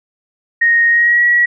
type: tone with pitch glide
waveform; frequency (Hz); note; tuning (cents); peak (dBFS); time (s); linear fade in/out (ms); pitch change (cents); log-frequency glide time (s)
sine; 1864.7 to 1922.7; A#6 to B6; 0 to -47; -8; 0.61-1.46; 10; +53; 0.89-1.24
effects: none